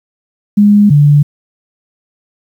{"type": "tone pair in turn", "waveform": "sine", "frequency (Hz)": [205.9, 145.9], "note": ["G#3", "D3"], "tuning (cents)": [-15, -11], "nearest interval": "tritone", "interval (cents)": 596, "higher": "first", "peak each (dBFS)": -3, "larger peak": "neither", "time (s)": [[0.57, 0.9], [0.9, 1.23]], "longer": "neither", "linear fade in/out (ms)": 10, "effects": ["7-bit"]}